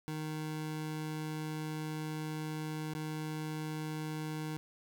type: tone with dropouts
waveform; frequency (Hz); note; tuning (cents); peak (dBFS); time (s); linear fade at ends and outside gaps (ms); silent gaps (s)
25% pulse; 155; D#3; -6; -33; 0.08-4.57; 0; 2.937-2.95
effects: none